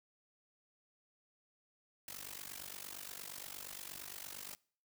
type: noise with amplitude modulation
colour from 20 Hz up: white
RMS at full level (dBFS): -44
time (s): 2.08-4.55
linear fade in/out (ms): 0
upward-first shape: sine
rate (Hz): 48.6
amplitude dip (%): 90
effects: noise-tail reverb RT60 0.5 s tail -24 dB re dry